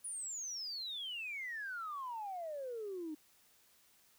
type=exponential sweep; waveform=sine; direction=down; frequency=9956 to 297.9 Hz; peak=-39 dBFS; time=0.04-3.15 s; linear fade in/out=10 ms; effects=tanh soft clip ceiling -35 dBFS + white hiss -68 dBFS RMS until 4.18 s